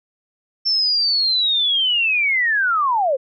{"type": "linear sweep", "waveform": "sine", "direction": "down", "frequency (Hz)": [5400, 494.7], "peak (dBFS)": -15, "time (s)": [0.65, 3.17], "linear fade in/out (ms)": 20, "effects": []}